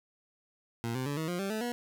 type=tone with pitch steps; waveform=20% pulse; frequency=116.54 / 129.31 / 143.48 / 159.2 / 176.64 / 196 / 217.5 / 241.3 Hz; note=A#2 / C3 / D3 / D#3 / F3 / G3 / A3 / B3; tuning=0 / -20 / -40 / +40 / +20 / 0 / -20 / -40 cents; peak=-27 dBFS; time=0.84-1.72 s; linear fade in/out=0 ms; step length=110 ms; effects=none